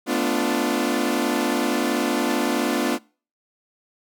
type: chord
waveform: sawtooth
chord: B half-diminished seventh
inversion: third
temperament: equal with one note detuned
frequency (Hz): 220 / 250.7 / 293.7 / 349.2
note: A3 / B3 / D4 / F4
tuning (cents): 0 / +26 / 0 / 0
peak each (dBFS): -25 / -21 / -21 / -22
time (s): 0.06-2.99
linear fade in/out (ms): 50
effects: noise-tail reverb RT60 0.4 s tail -25 dB re dry

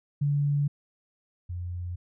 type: tone pair in turn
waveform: sine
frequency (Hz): 143.9 / 88.34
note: D3 / F2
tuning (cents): -35 / +20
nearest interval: minor sixth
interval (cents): 845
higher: first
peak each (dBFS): -22 / -31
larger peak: first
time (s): 0.21-0.68 / 1.49-1.96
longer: neither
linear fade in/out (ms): 10
effects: none

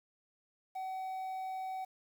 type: tone with quantisation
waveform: triangle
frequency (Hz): 756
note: F#5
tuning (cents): +37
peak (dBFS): -35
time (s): 0.75-1.85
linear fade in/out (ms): 10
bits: 10
effects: none

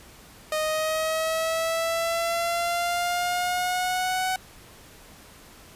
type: exponential sweep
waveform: sawtooth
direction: up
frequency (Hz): 618 to 750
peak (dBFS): -20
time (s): 0.52-4.36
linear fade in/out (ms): 2
effects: pink hiss -49 dBFS RMS until 5.75 s + resampled to 32000 Hz

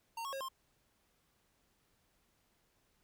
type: tone with pitch steps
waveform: square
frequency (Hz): 918 / 1098 / 541 / 1057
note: A#5 / C#6 / C#5 / C6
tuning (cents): -27 / -17 / -42 / +17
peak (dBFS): -40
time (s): 0.17-0.486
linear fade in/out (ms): 5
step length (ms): 79
effects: pink hiss -75 dBFS RMS until 3.03 s

